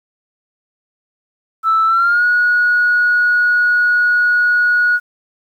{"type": "tone with pitch glide", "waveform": "sine", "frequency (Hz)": [1318.5, 1454.5], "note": ["E6", "F#6"], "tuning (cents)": [0, -30], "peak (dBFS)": -9, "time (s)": [1.63, 5], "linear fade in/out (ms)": 50, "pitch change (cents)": 170, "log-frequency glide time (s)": [1.86, 2.24], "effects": ["tanh soft clip ceiling -6 dBFS", "8-bit"]}